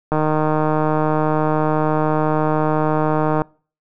click train, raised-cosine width 1 ms, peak -5 dBFS, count 509, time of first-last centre 0.12-3.419 s, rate 154 Hz, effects noise-tail reverb RT60 0.4 s tail -25 dB re dry

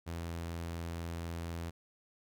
sawtooth tone, 84.1 Hz, E2, 35 cents sharp, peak -34 dBFS, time 0.06-1.71 s, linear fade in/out 20 ms, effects none

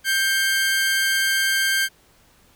sawtooth tone pair together, 1577 / 2171 Hz, G6 / C#7, +10 / -37 cents, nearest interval tritone, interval 553 cents, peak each -15 / -25 dBFS, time 0.04-1.89 s, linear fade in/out 50 ms, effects pink hiss -56 dBFS RMS until 2.55 s

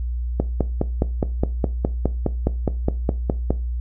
click train, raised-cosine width 2 ms, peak -5 dBFS, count 16, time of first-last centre 0.4-3.506 s, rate 4.83 Hz, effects noise-tail reverb RT60 0.3 s tail -17 dB re dry + added 60 Hz sine -22 dBFS peak until 3.8 s

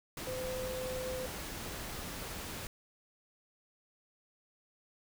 sine tone in noise, 512 Hz, C5, 38 cents flat, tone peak -37 dBFS, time 0.27-1.26 s, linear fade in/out 2 ms, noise pink, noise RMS -42 dBFS, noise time 0.17-2.67 s, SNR +2 dB, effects none

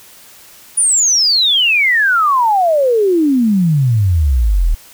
sine exponential sweep, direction down, 9790 to 36.71 Hz, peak -9 dBFS, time 0.77-4.75 s, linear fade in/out 10 ms, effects white hiss -41 dBFS RMS until 4.93 s

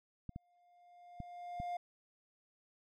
triangle tone with exponential growth, 705 Hz, F5, 16 cents sharp, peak -34 dBFS, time 0.29-1.77 s, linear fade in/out 5 ms, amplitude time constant 320 ms
clicks, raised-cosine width 5 ms, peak -31 dBFS, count 4, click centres 0.293 / 0.361 / 1.203 / 1.601 s
effects none

